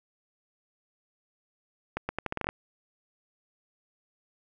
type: accelerating click train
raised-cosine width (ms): 0.5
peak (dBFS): -15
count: 10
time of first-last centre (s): 1.97-2.489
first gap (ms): 120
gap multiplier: 0.8
effects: none